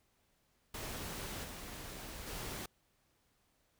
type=noise with level steps; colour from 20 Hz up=pink; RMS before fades=-43 / -47 / -43 dBFS; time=0.74-2.66 s; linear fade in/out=5 ms; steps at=1.43 / 2.26 s; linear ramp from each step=20 ms; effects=pink hiss -75 dBFS RMS until 3.79 s